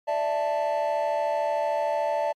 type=chord; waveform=triangle; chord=D suspended second; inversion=none; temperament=just; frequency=587.3 / 660.7 / 881 Hz; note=D5 / E5 / A5; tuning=0 / +4 / +2 cents; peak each=-24 / -25 / -25 dBFS; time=0.07-2.33 s; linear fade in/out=20 ms; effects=tanh soft clip ceiling -16 dBFS + MP3 64 kbps